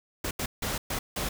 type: noise bursts at uneven times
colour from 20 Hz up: pink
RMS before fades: -31 dBFS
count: 5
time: 0.24-0.31 / 0.39-0.46 / 0.62-0.78 / 0.9-0.99 / 1.16-1.29 s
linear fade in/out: 5 ms
effects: none